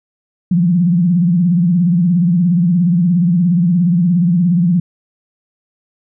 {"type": "tone with vibrato", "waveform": "sine", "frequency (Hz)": 174.61, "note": "F3", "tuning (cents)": 0, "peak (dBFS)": -9, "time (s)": [0.51, 4.8], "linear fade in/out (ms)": 5, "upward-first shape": "sine", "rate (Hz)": 17, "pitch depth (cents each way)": 120, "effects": []}